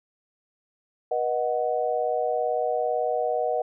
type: chord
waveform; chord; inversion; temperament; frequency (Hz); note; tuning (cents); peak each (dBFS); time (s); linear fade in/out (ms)
sine; B major; none; equal with one note detuned; 484 / 622.3 / 740; B4 / D#5 / F#5; -35 / 0 / 0; -27; 1.11-3.62; 5
effects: none